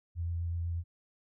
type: tone with vibrato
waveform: sine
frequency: 85 Hz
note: F2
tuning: 46 cents flat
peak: -31 dBFS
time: 0.15-0.84 s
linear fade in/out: 50 ms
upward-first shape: sine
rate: 8 Hz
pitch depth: 15 cents each way
effects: none